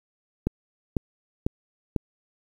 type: click train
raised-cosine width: 3 ms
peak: -10 dBFS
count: 4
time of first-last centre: 0.47-1.963 s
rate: 2.01 Hz
effects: 8-bit